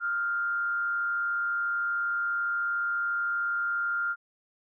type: tone with frequency modulation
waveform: sine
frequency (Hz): 1396.9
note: F6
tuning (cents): 0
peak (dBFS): -26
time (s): 0-4.16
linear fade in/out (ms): 50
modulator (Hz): 131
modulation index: 0.37
effects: none